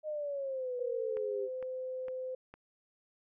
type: exponential sweep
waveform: sine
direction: down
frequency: 621 to 392.3 Hz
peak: -34 dBFS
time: 0.03-1.49 s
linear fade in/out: 50 ms
type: tone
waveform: sine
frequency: 514 Hz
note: C5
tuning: 31 cents flat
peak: -36 dBFS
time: 0.79-2.35 s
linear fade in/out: 5 ms
type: click train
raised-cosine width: 0.5 ms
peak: -34 dBFS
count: 4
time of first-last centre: 1.17-2.54 s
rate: 2.19 Hz
effects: none